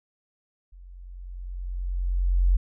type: tone with level ramp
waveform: sine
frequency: 44.85 Hz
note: F1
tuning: 47 cents sharp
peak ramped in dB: -44 to -15 dBFS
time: 0.72-2.57 s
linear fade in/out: 10 ms
effects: none